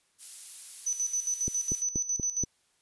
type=noise; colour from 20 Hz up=violet; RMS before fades=-39 dBFS; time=0.18-1.84 s; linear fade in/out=50 ms
type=tone with tremolo; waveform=sine; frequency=6000 Hz; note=F#8; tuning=23 cents sharp; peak=-26 dBFS; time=0.86-2.45 s; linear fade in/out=10 ms; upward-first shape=square; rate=7.3 Hz; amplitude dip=70%
type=click train; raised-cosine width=3 ms; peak=-21 dBFS; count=5; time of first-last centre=1.48-2.437 s; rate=4.18 Hz
effects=white hiss -70 dBFS RMS until 2.81 s + resampled to 24000 Hz